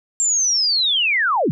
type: linear sweep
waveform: sine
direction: down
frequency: 7459 to 108.5 Hz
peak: -15 dBFS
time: 0.2-1.51 s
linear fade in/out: 0 ms
effects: none